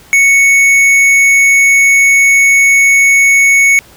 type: tone with tanh clipping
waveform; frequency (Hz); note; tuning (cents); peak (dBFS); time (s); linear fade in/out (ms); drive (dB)
sine; 2217; C#7; 0; -6; 0.13-3.79; 0; 12
effects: pink hiss -40 dBFS RMS until 3.96 s